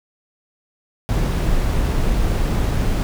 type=noise; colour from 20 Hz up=brown; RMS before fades=-18 dBFS; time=1.09-3.03 s; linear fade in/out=0 ms; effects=none